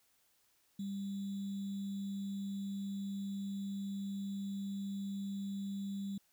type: tone with sample-and-hold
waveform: sine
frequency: 198 Hz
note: G3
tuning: 18 cents sharp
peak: -37 dBFS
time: 0.79-6.18 s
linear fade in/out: 5 ms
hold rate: 3675 Hz
effects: white hiss -73 dBFS RMS until 6.32 s